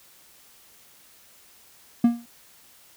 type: tone with exponential decay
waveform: triangle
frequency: 236.1 Hz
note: A#3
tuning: 22 cents sharp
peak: -9 dBFS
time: 2.04-2.26 s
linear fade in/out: 5 ms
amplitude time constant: 46 ms
effects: white hiss -54 dBFS RMS until 2.96 s